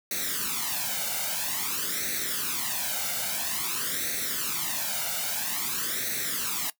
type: noise with flanger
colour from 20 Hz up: white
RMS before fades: -30 dBFS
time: 0.11-6.7 s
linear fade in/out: 2 ms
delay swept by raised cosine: 0.49 to 1.39 ms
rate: 0.5 Hz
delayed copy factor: +0.75
effects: noise-tail reverb RT60 0.1 s tail -18 dB re dry + high-pass 150 Hz 12 dB/octave